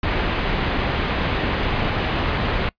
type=low-pass noise; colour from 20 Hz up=pink; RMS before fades=-22 dBFS; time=0.03-2.69 s; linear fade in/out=2 ms; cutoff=3400 Hz; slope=24 dB/octave; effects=noise-tail reverb RT60 0.1 s tail -23 dB re dry + resampled to 11025 Hz